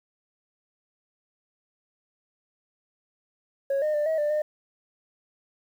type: tone with pitch steps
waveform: sine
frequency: 551 / 610 / 594 / 638 / 593 / 606 Hz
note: C#5 / D#5 / D5 / D#5 / D5 / D#5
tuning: -11 / -34 / +20 / +43 / +17 / -46 cents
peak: -20 dBFS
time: 3.7-4.42 s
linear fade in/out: 5 ms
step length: 120 ms
effects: tanh soft clip ceiling -21 dBFS + 9-bit